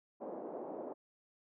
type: band-pass noise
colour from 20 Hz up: pink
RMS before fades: -44 dBFS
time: 0.2-0.94 s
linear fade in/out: 20 ms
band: 300 to 740 Hz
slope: 24 dB/octave
effects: none